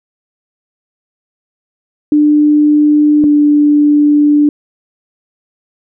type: tone pair in turn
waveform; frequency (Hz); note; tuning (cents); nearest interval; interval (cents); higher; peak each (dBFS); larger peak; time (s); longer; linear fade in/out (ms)
sine; 298.1 / 294.5; D4 / D4; +26 / +5; unison; 21; first; -5; neither; 2.12-3.24 / 3.24-4.49; second; 2
effects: none